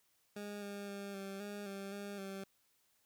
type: tone with pitch steps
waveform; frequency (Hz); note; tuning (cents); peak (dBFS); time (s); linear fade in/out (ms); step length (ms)
20% pulse; 205.4 / 202 / 199.9 / 195.5 / 204.6 / 196.7 / 202 / 194.4; G#3 / G#3 / G3 / G3 / G#3 / G3 / G#3 / G3; -19 / -48 / +34 / -4 / -26 / +6 / -48 / -14; -38; 0.36-2.44; 5; 260
effects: white hiss -75 dBFS RMS until 3.05 s